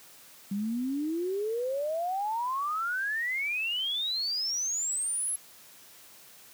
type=exponential sweep; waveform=sine; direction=up; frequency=194 to 11250 Hz; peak=-28 dBFS; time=0.51-5.36 s; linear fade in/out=5 ms; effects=white hiss -53 dBFS RMS until 6.53 s + high-pass 100 Hz 12 dB/octave